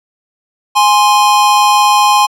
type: tone pair together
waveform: square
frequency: 830.6 / 1047.6 Hz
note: G#5 / C6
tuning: 0 / +2 cents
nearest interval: major third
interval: 402 cents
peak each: -10 dBFS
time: 0.75-2.27 s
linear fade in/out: 20 ms
effects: low-pass 11000 Hz 12 dB/octave